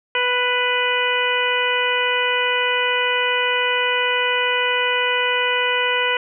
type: harmonic tone with a mistuned harmonic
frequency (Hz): 493.9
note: B4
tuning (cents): 0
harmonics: 1 / 2 / 3 / 4 / 5 / 6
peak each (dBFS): -24 / -24 / -24 / -24 / -24 / -24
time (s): 0.15-6.17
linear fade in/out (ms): 2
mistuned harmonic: 4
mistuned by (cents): +16
effects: none